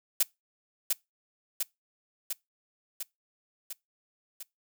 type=noise with echo; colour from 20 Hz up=blue; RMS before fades=-23 dBFS; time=0.2-0.23 s; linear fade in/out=5 ms; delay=700 ms; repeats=6; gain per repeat=-3 dB; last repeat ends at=4.43 s; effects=noise-tail reverb RT60 0.2 s tail -23 dB re dry